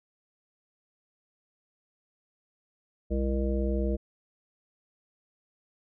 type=harmonic tone with a mistuned harmonic; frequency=67.1 Hz; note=C2; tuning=44 cents sharp; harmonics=1 / 3 / 5 / 7 / 9; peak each=-27 / -32 / -34 / -35 / -37 dBFS; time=3.1-3.97 s; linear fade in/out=20 ms; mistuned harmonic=1; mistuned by=-150 cents; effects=none